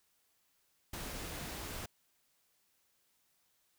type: noise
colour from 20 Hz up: pink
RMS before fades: -43 dBFS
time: 0.93-1.86 s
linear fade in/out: 5 ms
effects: white hiss -75 dBFS RMS until 3.78 s